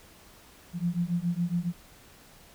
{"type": "beating tone pair", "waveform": "sine", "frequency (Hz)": [170, 177.2], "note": ["F3", "F3"], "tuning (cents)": [-46, 25], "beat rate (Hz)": 7.2, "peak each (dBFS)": -29, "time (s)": [0.73, 1.73], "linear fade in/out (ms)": 50, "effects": ["pink hiss -54 dBFS RMS until 2.54 s"]}